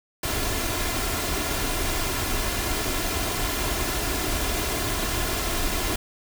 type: noise with comb filter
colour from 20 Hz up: pink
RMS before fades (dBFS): -26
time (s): 0.23-5.96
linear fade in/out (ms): 5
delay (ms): 2.9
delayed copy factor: +0.5
effects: none